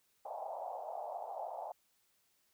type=band-pass noise; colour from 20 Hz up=pink; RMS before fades=-43 dBFS; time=0.25-1.72 s; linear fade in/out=2 ms; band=620 to 840 Hz; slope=48 dB/octave; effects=white hiss -75 dBFS RMS until 2.53 s